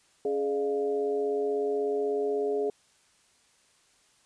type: harmonic tone with a mistuned harmonic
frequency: 140 Hz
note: C#3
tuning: 18 cents sharp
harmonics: 2 / 3 / 4 / 5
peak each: -38 / -26 / -37 / -38 dBFS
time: 0.25-2.7 s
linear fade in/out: 2 ms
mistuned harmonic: 4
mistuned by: +130 cents
effects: white hiss -64 dBFS RMS until 4.25 s + resampled to 22050 Hz